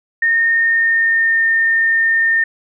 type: tone with pitch glide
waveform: sine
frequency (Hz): 1834 to 1818.2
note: A#6 to A#6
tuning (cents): -29 to -44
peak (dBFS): -11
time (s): 0.22-2.44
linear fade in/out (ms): 5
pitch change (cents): -15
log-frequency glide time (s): 0.53-1.46
effects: none